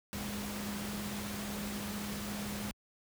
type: tone in noise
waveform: sine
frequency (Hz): 205.5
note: G#3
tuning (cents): -18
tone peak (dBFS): -39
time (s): 0.13-2.71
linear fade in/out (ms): 0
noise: pink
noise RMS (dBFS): -41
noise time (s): 0.13-2.71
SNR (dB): -1
effects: high-pass 60 Hz 12 dB/octave